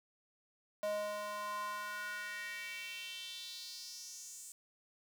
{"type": "tone with high-pass filter sweep", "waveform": "square", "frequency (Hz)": 207.7, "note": "G#3", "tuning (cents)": 0, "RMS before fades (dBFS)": -43, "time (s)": [0.83, 4.52], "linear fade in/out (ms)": 0, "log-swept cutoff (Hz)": [600, 7900], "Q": 3.9, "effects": []}